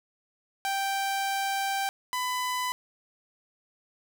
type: tone pair in turn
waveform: sawtooth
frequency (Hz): 784 / 1000.8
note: G5 / B5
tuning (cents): 0 / +23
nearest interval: major third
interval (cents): 423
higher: second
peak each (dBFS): -23 / -24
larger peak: first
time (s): 0.65-1.89 / 2.13-2.72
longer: first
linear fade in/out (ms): 0
effects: none